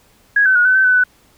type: tone with pitch steps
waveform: sine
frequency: 1655 / 1525 / 1448 / 1512 / 1540 / 1504 / 1494 Hz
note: G#6 / G6 / F#6 / F#6 / G6 / F#6 / F#6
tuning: -6 / -48 / -38 / +37 / -31 / +28 / +16 cents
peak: -9 dBFS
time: 0.36-1.039 s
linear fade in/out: 5 ms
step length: 97 ms
effects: pink hiss -53 dBFS RMS until 1.37 s